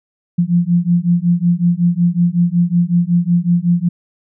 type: beating tone pair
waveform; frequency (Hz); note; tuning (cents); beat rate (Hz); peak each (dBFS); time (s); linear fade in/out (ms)
sine; 171.1 / 176.5; F3 / F3; -35 / +19; 5.4; -14; 0.38-3.89; 10
effects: none